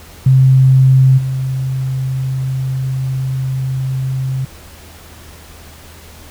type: tone with level steps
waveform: sine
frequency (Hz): 131.7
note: C3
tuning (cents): +12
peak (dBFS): -5 / -15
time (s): 0.26-4.45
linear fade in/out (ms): 5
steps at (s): 1.17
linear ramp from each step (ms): 20
effects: added 80 Hz sine -39 dBFS peak until 6.3 s + pink hiss -39 dBFS RMS until 6.3 s